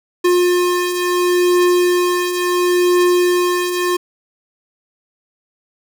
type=beating tone pair; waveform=square; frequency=355.6 / 356.32 Hz; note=F4 / F4; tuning=+31 / +35 cents; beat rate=0.72 Hz; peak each=-21 / -14 dBFS; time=0.24-3.97 s; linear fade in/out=10 ms; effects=none